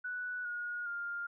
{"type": "tone with pitch steps", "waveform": "sine", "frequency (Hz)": [1480, 1441.2, 1403.4], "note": ["F#6", "F#6", "F6"], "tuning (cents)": [0, -46, 8], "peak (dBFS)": -36, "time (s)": [0.04, 1.27], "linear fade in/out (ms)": 10, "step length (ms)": 410, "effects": []}